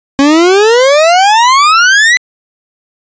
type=exponential sweep; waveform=40% pulse; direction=up; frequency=271.2 to 2022 Hz; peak=-3 dBFS; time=0.19-2.17 s; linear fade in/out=0 ms; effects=resampled to 16000 Hz